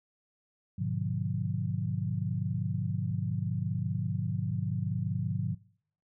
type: chord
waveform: sine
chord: G# diminished seventh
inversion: none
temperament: just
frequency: 103.83 / 124.59 / 149.51 / 179.41 Hz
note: G#2 / B2 / D3 / F3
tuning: 0 / +16 / +31 / +47 cents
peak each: -34 / -35 / -35 / -34 dBFS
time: 0.78-5.55 s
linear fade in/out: 10 ms
effects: noise-tail reverb RT60 0.6 s tail -23 dB re dry